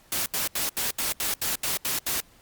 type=noise bursts; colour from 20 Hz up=white; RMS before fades=-27 dBFS; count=10; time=0.12-2.204 s; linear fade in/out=2 ms; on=140 ms; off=76 ms; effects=pink hiss -57 dBFS RMS until 2.41 s + Opus 48 kbps

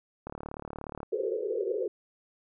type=click train; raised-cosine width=1 ms; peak=-24 dBFS; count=29; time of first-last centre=0.27-1.031 s; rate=36.8 Hz
type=band-pass noise; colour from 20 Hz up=pink; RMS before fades=-31 dBFS; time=1.12-1.88 s; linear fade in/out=5 ms; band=370 to 520 Hz; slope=96 dB/octave
effects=none

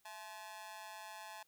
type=tone with amplitude modulation; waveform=sawtooth; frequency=859 Hz; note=A5; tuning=42 cents flat; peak=-40 dBFS; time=0.05-1.43 s; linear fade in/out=5 ms; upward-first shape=sine; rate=192 Hz; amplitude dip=100%; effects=white hiss -75 dBFS RMS until 1.47 s

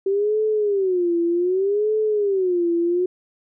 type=tone with vibrato; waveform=sine; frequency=383.3 Hz; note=G4; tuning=39 cents flat; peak=-17 dBFS; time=0.06-3.06 s; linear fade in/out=5 ms; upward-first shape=sine; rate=0.65 Hz; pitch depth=210 cents each way; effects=none

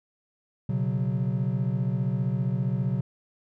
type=chord; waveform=triangle; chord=B suspended second; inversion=none; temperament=equal; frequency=123.47 / 138.59 / 185 Hz; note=B2 / C#3 / F#3; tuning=0 / 0 / 0 cents; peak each=-25 / -26 / -27 dBFS; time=0.69-3.01 s; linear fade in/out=5 ms; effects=tanh soft clip ceiling -14 dBFS

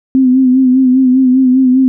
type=tone with vibrato; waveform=sine; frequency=258.1 Hz; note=C4; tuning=23 cents flat; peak=-5 dBFS; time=0.15-1.88 s; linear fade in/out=0 ms; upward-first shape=sine; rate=5 Hz; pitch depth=48 cents each way; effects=none

